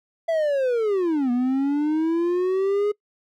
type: linear two-way sweep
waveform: triangle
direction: down then up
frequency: 671 to 240 to 419.6 Hz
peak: -17 dBFS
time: 0.28-2.92 s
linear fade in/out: 10 ms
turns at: 1.31 s
effects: noise-tail reverb RT60 0.1 s tail -24 dB re dry